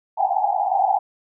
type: band-pass noise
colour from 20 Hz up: pink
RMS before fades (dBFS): -20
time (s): 0.17-0.99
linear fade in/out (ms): 10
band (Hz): 730 to 840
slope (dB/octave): 96
effects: none